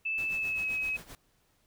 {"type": "tone with pitch glide", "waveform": "sine", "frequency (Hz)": [2630, 2552], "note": ["E7", "D#7"], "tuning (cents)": [-5, 43], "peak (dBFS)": -29, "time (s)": [0.05, 0.97], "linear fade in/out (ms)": 10, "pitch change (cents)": -52, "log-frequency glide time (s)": [0.31, 0.71]}
{"type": "noise with tremolo", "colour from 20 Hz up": "pink", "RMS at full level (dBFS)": -46, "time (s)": [0.18, 1.15], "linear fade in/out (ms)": 0, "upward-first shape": "sine", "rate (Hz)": 7.7, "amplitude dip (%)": 75}
{"effects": ["pink hiss -70 dBFS RMS until 1.66 s"]}